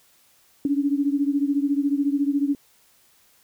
sine beating tone pair, 279.4 / 293.4 Hz, C#4 / D4, +14 / -2 cents, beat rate 14 Hz, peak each -21 / -24 dBFS, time 0.65-2.55 s, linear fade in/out 2 ms, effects white hiss -59 dBFS RMS until 3.43 s

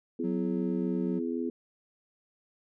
harmonic tone, 84 Hz, E2, 33 cents sharp, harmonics 3 / 4 / 5, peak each -32 / -34 / -36 dBFS, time 0.19-1.5 s, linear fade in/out 5 ms
triangle tone with pitch glide, 185 to 183.4 Hz, F#3 to F#3, 0 to -15 cents, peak -29 dBFS, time 0.23-1.2 s, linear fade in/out 20 ms, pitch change -15 cents, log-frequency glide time 0.38-0.93 s
effects none

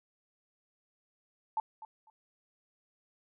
sine tone with echo, 880 Hz, A5, in tune, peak -28 dBFS, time 1.57-1.6 s, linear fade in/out 2 ms, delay 250 ms, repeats 2, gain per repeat -15 dB, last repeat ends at 2.1 s, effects none

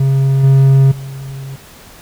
triangle tone with level steps, 135.4 Hz, C#3, 40 cents flat, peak -7 / -3 / -22 dBFS, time 0-1.56 s, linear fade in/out 5 ms, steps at 0.43 / 0.91 s, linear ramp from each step 10 ms, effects pink hiss -39 dBFS RMS until 2.01 s

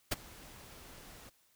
pink noise with ADSR envelope, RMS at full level -29 dBFS, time 0.11-1.3 s, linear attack 12 ms, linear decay 22 ms, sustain -24 dB, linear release 15 ms, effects white hiss -70 dBFS RMS until 1.55 s

